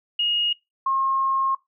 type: tone pair in turn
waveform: sine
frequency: 2868 / 1074.3 Hz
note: F7 / C6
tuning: +45 / +45 cents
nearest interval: octave + perfect fourth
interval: 1700 cents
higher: first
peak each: -19 dBFS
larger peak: neither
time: 0.19-0.53 / 0.86-1.55 s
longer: second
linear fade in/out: 5 ms
effects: noise-tail reverb RT60 0.2 s tail -21 dB re dry